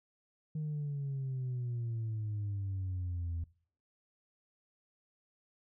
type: exponential sweep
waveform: sine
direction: down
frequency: 155.56 to 82.41 Hz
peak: -32 dBFS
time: 0.55-3.44 s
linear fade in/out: 5 ms
effects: noise-tail reverb RT60 0.5 s tail -23 dB re dry + tanh soft clip ceiling -32 dBFS